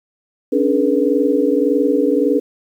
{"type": "tone cluster", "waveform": "sine", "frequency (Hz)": [274, 295.7, 425.5, 485.5], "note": ["C#4", "D4", "G#4", "B4"], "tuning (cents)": [-20, 12, 42, -30], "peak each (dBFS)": -18, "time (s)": [0.52, 2.4], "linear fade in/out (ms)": 10, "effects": ["8-bit"]}